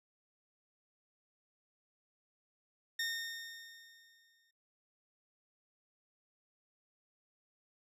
20% pulse tone with exponential decay, 1834 Hz, A#6, 29 cents flat, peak -28 dBFS, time 2.99-4.51 s, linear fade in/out 5 ms, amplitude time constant 330 ms, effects noise-tail reverb RT60 0.3 s tail -23 dB re dry + low-pass 12000 Hz 12 dB/octave

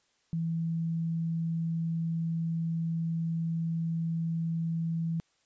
sine tone, 164.81 Hz, E3, in tune, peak -28 dBFS, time 0.33-5.2 s, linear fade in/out 0 ms, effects white hiss -71 dBFS RMS until 5.45 s + resampled to 16000 Hz

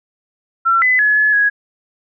sine tone with pitch steps, 1354 / 2011 / 1699 / 1709 / 1664 Hz, E6 / B6 / G#6 / G#6 / G#6, +46 / +31 / +39 / +49 / +3 cents, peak -10 dBFS, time 0.65-1.5 s, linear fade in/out 20 ms, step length 170 ms, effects none

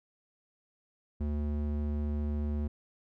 square tone with band-pass filter, 73.8 Hz, D2, 9 cents sharp, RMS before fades -32 dBFS, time 1.2-2.68 s, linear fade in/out 10 ms, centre 150 Hz, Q 1.1, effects none

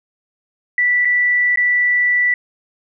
sine tone with dropouts, 1966 Hz, B6, 8 cents flat, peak -12 dBFS, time 0.78-2.34 s, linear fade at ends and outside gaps 2 ms, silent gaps 1.049-1.053 / 1.559-1.573 s, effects none

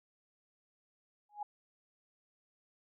sine tone with exponential growth, 830 Hz, G#5, 1 cent flat, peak -33 dBFS, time 1.29-1.43 s, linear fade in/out 5 ms, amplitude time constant 29 ms, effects none

